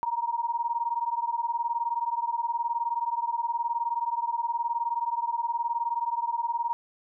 sine beating tone pair, 930 / 949 Hz, A#5 / A#5, -4 / +31 cents, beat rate 19 Hz, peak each -29 dBFS, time 0.03-6.73 s, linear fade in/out 0 ms, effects none

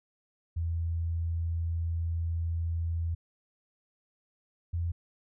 sine tone pair in turn, 83.4 / 85.1 Hz, E2 / F2, +21 / -44 cents, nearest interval unison, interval 35 cents, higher second, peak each -28 dBFS, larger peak neither, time 0.56-3.15 / 4.73-4.92 s, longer first, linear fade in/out 10 ms, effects none

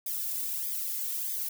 violet noise with flanger, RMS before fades -33 dBFS, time 0.06-1.49 s, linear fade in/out 5 ms, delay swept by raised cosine 0.7 to 2.2 ms, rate 1.6 Hz, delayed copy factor -0.85, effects none

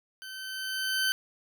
20% pulse tone with level ramp, 1535 Hz, G6, 37 cents flat, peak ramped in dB -36 to -19 dBFS, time 0.22-1.12 s, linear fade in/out 0 ms, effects none

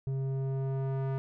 square tone with low-pass filter sweep, 134.4 Hz, C3, 47 cents sharp, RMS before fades -32 dBFS, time 0.07-1.18 s, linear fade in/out 0 ms, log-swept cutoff 320 to 1200 Hz, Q 0.76, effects none

